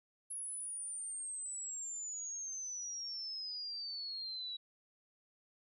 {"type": "exponential sweep", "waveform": "sine", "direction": "down", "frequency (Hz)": [10600, 3880], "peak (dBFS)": -40, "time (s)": [0.3, 4.57], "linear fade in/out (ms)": 10, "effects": []}